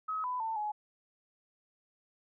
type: tone with pitch steps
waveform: sine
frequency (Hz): 1276 / 999 / 893 / 843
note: D#6 / B5 / A5 / G#5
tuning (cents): +43 / +20 / +25 / +26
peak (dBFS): -32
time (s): 0.08-0.72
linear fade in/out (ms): 10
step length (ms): 160
effects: none